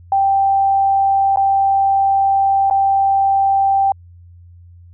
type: tone with dropouts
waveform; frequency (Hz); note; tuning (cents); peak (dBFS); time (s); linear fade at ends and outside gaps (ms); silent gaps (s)
sine; 784; G5; 0; -11; 0.12-3.92; 2; 1.36-1.371 / 2.7-2.709
effects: added 87 Hz sine -39 dBFS peak until 4.93 s